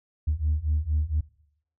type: beating tone pair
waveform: sine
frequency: 74 / 78.3 Hz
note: D2 / D#2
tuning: +14 / +11 cents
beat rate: 4.3 Hz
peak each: -25 / -24 dBFS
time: 0.27-1.21 s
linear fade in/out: 10 ms
effects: noise-tail reverb RT60 0.7 s tail -22 dB re dry + tanh soft clip ceiling -17 dBFS